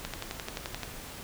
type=click train; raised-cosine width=0.2 ms; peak=-17 dBFS; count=10; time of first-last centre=0.05-0.833 s; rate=11.5 Hz; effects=pink hiss -43 dBFS RMS until 1.23 s